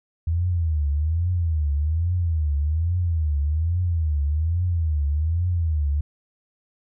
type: tone with vibrato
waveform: sine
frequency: 80.1 Hz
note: E2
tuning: 49 cents flat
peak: -19 dBFS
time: 0.27-6.01 s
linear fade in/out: 5 ms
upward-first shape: triangle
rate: 1.2 Hz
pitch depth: 220 cents each way
effects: none